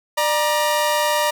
sawtooth tone pair together, 596.6 / 947 Hz, D5 / A#5, +27 / +27 cents, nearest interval minor sixth, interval 800 cents, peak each -16 dBFS, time 0.17-1.31 s, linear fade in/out 10 ms, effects none

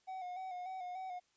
triangle tone with vibrato, 737 Hz, F#5, 7 cents flat, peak -39 dBFS, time 0.07-1.2 s, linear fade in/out 20 ms, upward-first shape square, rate 3.4 Hz, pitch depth 40 cents each way, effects white hiss -75 dBFS RMS until 1.36 s + resampled to 16000 Hz

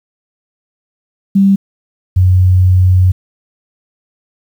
sine tone pair in turn, 196 / 92.02 Hz, G3 / F#2, 0 / -9 cents, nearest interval octave + minor second, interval 1309 cents, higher first, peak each -5 dBFS, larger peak neither, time 1.35-1.56 / 2.16-3.12 s, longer second, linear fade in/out 10 ms, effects 7-bit

